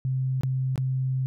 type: tone with dropouts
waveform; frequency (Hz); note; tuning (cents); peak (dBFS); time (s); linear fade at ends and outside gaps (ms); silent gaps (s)
sine; 130.81; C3; 0; -23; 0.05-1.26; 0; 0.41-0.434 / 0.758-0.778
effects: none